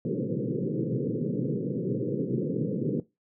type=band-pass noise; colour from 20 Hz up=pink; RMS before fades=-29 dBFS; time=0.05-3 s; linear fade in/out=2 ms; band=120 to 510 Hz; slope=96 dB/octave; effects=noise-tail reverb RT60 0.2 s tail -18 dB re dry